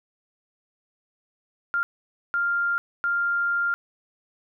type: tone bursts at uneven times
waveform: sine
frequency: 1396.9 Hz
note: F6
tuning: in tune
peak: -21 dBFS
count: 3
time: 1.74-1.83 / 2.34-2.78 / 3.04-3.74 s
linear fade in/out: 0 ms
effects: none